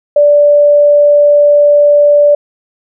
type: tone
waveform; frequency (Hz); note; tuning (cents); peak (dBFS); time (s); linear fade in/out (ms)
sine; 584; D5; -10; -3; 0.16-2.35; 5
effects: none